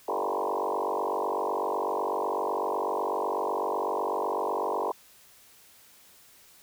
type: tone with frequency modulation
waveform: sine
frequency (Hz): 700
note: F5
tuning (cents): +4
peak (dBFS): -26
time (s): 0.08-4.92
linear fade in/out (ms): 5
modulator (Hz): 48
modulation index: 7
effects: white hiss -56 dBFS RMS until 6.62 s